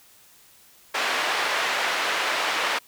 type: band-pass noise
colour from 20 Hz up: white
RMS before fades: -25 dBFS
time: 0.94-2.79 s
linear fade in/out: 10 ms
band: 550 to 2400 Hz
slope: 12 dB/octave
effects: white hiss -54 dBFS RMS until 2.87 s